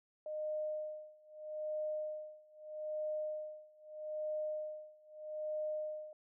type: tone with tremolo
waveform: sine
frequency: 613 Hz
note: D#5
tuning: 26 cents flat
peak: -35 dBFS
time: 0.26-6.13 s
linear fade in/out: 2 ms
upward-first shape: sine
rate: 0.79 Hz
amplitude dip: 95%
effects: none